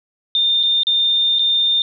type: tone with dropouts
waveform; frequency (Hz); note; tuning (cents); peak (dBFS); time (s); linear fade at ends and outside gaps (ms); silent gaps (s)
sine; 3618; A7; +48; -13; 0.35-1.82; 1; 0.63-0.634 / 0.833-0.869 / 1.387-1.393
effects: none